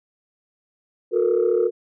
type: tone cluster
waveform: sine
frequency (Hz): 362.4 / 441.4 / 475.7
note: F#4 / A4 / A#4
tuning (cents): -36 / +5 / +35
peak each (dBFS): -20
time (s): 1.11-1.71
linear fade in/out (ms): 50
effects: tanh soft clip ceiling -10 dBFS